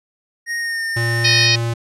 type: tone with pitch glide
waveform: square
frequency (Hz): 1864.7 to 1815.8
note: A#6 to A#6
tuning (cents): 0 to -46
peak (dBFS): -21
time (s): 0.46-1.49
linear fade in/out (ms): 50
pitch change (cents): -46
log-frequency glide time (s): 0.58-0.85
type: tone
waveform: square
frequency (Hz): 116.54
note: A#2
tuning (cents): 0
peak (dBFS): -19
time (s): 0.96-1.74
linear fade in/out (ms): 10
type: harmonic tone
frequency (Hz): 622.3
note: D#5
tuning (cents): 0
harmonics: 3 / 4 / 5 / 6 / 7 / 8 / 9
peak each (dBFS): -21 / -18 / -24 / -21 / -19 / -20 / -21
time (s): 1.24-1.56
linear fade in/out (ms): 10
effects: low-pass 10000 Hz 12 dB/octave